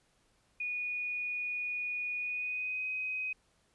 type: tone with pitch glide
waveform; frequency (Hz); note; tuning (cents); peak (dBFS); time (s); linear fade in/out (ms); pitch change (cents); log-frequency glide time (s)
sine; 2460 to 2517; D#7 to D#7; -20 to +19; -33; 0.6-3.33; 5; +39; 2.18-2.87
effects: pink hiss -71 dBFS RMS until 3.74 s + resampled to 24000 Hz